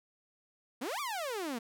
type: exponential two-way sweep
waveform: sawtooth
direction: up then down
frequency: 220 to 1218 to 220 Hz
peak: -31 dBFS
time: 0.81-1.59 s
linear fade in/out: 10 ms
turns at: 1 s
effects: none